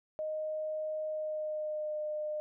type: tone with pitch glide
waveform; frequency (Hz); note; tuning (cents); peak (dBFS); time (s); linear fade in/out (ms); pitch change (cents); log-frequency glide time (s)
sine; 620 to 606.9; D#5 to D#5; -6 to -43; -33; 0.19-2.4; 0; -37; 1.07-2
effects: none